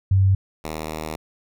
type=tone pair in turn; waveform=sine / 5% pulse; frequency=96.2 / 78.27 Hz; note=G2 / D#2; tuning=-32 / +11 cents; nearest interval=major third; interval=357 cents; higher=first; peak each=-13 / -17 dBFS; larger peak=first; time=0.11-0.35 / 0.64-1.16 s; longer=second; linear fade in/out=5 ms; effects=none